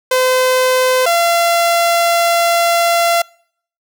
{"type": "tone pair in turn", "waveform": "sawtooth", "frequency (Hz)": [512, 683.4], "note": ["C5", "F5"], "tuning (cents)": [-38, -38], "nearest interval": "perfect fourth", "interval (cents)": 500, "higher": "second", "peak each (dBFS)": -7, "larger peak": "neither", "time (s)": [[0.11, 1.06], [1.06, 3.22]], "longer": "second", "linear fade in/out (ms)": 5, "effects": ["noise-tail reverb RT60 0.6 s tail -26 dB re dry"]}